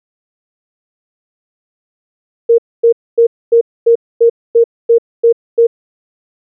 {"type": "tone bursts", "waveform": "sine", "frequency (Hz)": 464.9, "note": "A#4", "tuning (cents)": -5, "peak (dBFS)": -4, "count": 10, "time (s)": [2.49, 5.67], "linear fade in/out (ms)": 10, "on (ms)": 93, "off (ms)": 250, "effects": []}